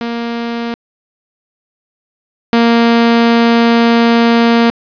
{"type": "tone pair in turn", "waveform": "sawtooth", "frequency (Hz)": [234.1, 232.9], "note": ["A#3", "A#3"], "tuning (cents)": [8, -1], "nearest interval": "unison", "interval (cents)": 9, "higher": "first", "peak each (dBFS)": [-13, -3], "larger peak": "second", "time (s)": [[0.01, 0.74], [2.53, 4.7]], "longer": "second", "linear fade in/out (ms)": 0, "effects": ["resampled to 11025 Hz", "7-bit"]}